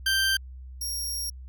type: tone pair in turn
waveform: 20% pulse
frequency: 1568 / 5588 Hz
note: G6 / F8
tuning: 0 / 0 cents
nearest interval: octave + minor seventh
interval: 2200 cents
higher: second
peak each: -17 / -24 dBFS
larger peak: first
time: 0.06-0.37 / 0.81-1.3 s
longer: second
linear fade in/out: 5 ms
effects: added 64 Hz sine -39 dBFS peak until 1.48 s